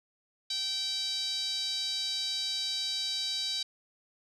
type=tone with band-pass filter; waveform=5% pulse; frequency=774 Hz; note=G5; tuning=22 cents flat; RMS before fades=-33 dBFS; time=0.5-3.63 s; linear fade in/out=5 ms; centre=4200 Hz; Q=6.7; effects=none